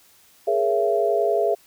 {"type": "chord", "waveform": "sine", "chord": "A# half-diminished seventh", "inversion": "third", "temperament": "equal with one note detuned", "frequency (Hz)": [415.3, 466.2, 554.4, 673.1], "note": ["G#4", "A#4", "C#5", "E5"], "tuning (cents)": [0, 0, 0, 36], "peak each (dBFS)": [-22, -26, -27, -21], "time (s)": [0.47, 1.55], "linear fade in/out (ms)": 10, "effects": ["white hiss -55 dBFS RMS until 1.66 s"]}